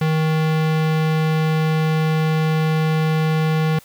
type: tone with low-pass filter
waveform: square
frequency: 157.5 Hz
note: D#3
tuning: 21 cents sharp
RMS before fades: -18 dBFS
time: 0.01-3.79 s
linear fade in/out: 5 ms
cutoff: 3500 Hz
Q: 0.93
effects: white hiss -48 dBFS RMS until 3.84 s